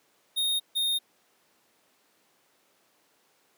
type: tone pair in turn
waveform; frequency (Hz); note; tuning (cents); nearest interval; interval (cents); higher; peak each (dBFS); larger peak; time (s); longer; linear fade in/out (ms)
square; 3709 / 3688; A#7 / A#7; -9 / -19; unison; 10; first; -25; neither; 0.36-0.6 / 0.75-0.99; neither; 20
effects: pink hiss -66 dBFS RMS until 3.57 s + high-pass 300 Hz 12 dB/octave